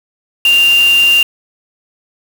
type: tone in noise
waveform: sine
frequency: 2789 Hz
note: F7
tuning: 3 cents flat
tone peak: -6 dBFS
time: 0.45-1.23 s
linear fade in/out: 2 ms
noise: white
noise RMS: -23 dBFS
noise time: 0.45-1.23 s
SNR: +14 dB
effects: none

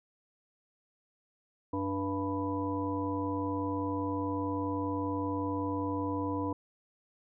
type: harmonic tone with a mistuned harmonic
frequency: 97.5 Hz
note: G2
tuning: 9 cents flat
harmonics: 1 / 3 / 5 / 7 / 9 / 10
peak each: -38 / -33 / -38 / -46 / -47 / -37 dBFS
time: 1.73-6.53 s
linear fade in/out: 5 ms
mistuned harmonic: 10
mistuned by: +23 cents
effects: none

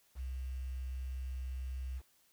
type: tone with quantisation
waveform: sine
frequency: 64.4 Hz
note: C2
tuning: 27 cents flat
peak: -37 dBFS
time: 0.15-2.02 s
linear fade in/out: 50 ms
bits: 10
effects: white hiss -70 dBFS RMS until 2.32 s

